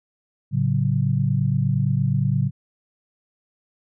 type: chord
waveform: sine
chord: F# minor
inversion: first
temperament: equal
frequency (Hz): 110 / 138.59 / 185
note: A2 / C#3 / F#3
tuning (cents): 0 / 0 / 0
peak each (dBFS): -23 / -20 / -25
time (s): 0.51-2.51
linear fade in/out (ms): 50
effects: none